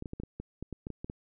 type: clicks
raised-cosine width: 3 ms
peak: -25 dBFS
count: 12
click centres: 0.024 / 0.058 / 0.134 / 0.2 / 0.235 / 0.4 / 0.626 / 0.727 / 0.869 / 0.903 / 1.045 / 1.099 s
effects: none